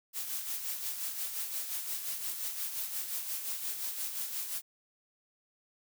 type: noise with tremolo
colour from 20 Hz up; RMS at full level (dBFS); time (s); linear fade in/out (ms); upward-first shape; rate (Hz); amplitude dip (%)
blue; -35; 0.13-4.62; 50; sine; 5.7; 50
effects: none